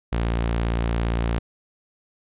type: tone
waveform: sawtooth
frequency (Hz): 57.5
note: A#1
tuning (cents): -23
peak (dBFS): -17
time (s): 0.12-1.39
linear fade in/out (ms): 10
effects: resampled to 8000 Hz